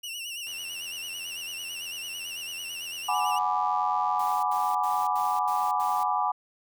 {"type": "tone with vibrato", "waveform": "sawtooth", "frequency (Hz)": 2813, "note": "F7", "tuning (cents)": 12, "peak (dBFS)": -31, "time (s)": [0.03, 3.39], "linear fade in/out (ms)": 10, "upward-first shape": "sine", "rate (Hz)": 9, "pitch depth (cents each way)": 86}
{"type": "click train", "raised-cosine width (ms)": 0.2, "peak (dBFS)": -33, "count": 342, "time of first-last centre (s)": [0.47, 4.341], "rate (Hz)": 88.1}
{"type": "chord", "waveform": "sine", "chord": "G# half-diminished seventh", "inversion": "third", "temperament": "equal", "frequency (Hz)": [740, 830.6, 987.8, 1174.7], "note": ["F#5", "G#5", "B5", "D6"], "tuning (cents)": [0, 0, 0, 0], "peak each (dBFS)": [-30, -28, -29, -29], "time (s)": [3.08, 6.32], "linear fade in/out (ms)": 10}
{"type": "noise bursts", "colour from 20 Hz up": "white", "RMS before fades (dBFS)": -45, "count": 6, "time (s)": [4.19, 6.035], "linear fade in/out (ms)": 5, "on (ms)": 240, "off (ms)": 81}
{"effects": []}